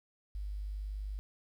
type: tone with quantisation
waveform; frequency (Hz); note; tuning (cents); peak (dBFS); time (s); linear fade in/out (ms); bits
sine; 50.4; G1; +49; -36; 0.35-1.19; 0; 11
effects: none